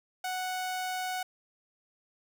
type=tone; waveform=sawtooth; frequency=740 Hz; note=F#5; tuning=in tune; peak=-28 dBFS; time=0.24-1.23 s; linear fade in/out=5 ms; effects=none